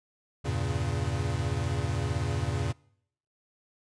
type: chord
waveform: square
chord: E diminished seventh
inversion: none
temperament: equal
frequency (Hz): 82.41 / 98 / 116.54 / 138.59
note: E2 / G2 / Bb2 / Db3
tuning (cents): 0 / 0 / 0 / 0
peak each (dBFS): -34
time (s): 0.44-2.73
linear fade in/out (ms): 20
effects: noise-tail reverb RT60 0.7 s tail -25 dB re dry + resampled to 22050 Hz